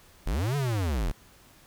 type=linear two-way sweep; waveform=square; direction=up then down; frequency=31.7 to 146.83 to 31.7 Hz; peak=-26 dBFS; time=0.26-1.12 s; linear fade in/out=10 ms; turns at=0.56 s; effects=pink hiss -56 dBFS RMS until 1.66 s